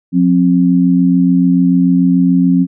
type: tone pair together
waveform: sine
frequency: 178.8 / 265.7 Hz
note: F3 / C4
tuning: +41 / +27 cents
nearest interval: perfect fifth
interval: 686 cents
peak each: -10 dBFS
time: 0.12-2.67 s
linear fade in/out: 50 ms
effects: none